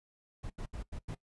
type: noise bursts at uneven times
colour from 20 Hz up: brown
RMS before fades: -40 dBFS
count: 5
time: 0.43-0.5 / 0.58-0.66 / 0.73-0.83 / 0.92-0.99 / 1.08-1.15 s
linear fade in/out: 10 ms
effects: noise-tail reverb RT60 0.1 s tail -19 dB re dry + resampled to 24000 Hz